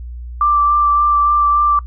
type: tone with vibrato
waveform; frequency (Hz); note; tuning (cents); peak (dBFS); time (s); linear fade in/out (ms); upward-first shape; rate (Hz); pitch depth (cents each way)
sine; 1174.7; D6; 0; -10; 0.41-1.79; 2; sine; 3.5; 12
effects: noise-tail reverb RT60 0.1 s tail -21 dB re dry + added 60 Hz sine -26 dBFS peak until 1.86 s